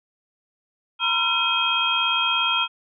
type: tone cluster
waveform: sine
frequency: 934 / 1011 / 1363 / 2524 / 3226 Hz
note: A#5 / B5 / F6 / D#7 / G7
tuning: +3 / +40 / -43 / +24 / +49 cents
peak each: -30 / -31 / -25 / -25 / -22 dBFS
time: 0.99-2.68 s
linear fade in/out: 50 ms
effects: none